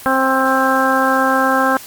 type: harmonic tone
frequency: 264.2 Hz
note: C4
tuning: 17 cents sharp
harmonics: 1 / 2 / 3 / 4 / 5 / 6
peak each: -19 / -19 / -19 / -19 / -19 / -19 dBFS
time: 0.06-1.77 s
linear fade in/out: 0 ms
effects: white hiss -35 dBFS RMS until 1.86 s + Opus 32 kbps